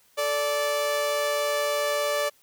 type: tone pair together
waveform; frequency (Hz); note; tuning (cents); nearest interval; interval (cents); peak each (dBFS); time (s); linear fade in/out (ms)
sawtooth; 438.2 / 583.2; A4 / D5; -7 / -12; perfect fourth; 495; -30 / -20; 0.17-2.3; 20
effects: white hiss -61 dBFS RMS until 2.42 s